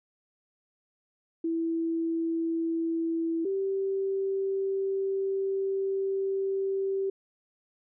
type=tone pair in turn; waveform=sine; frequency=329.6 / 388.5 Hz; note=E4 / G4; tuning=0 / -16 cents; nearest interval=minor third; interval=284 cents; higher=second; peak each=-26 dBFS; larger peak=neither; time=1.44-3.45 / 3.45-7.1 s; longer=second; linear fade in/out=5 ms; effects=none